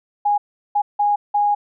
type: tone bursts at uneven times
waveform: sine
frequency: 824 Hz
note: G#5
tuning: 14 cents flat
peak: -14 dBFS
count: 4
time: 0.25-0.38 / 0.75-0.82 / 0.99-1.16 / 1.34-1.55 s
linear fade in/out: 10 ms
effects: none